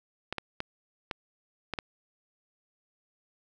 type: clicks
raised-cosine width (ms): 0.3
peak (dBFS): -16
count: 6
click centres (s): 0.326 / 0.383 / 0.604 / 1.112 / 1.737 / 1.788
effects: none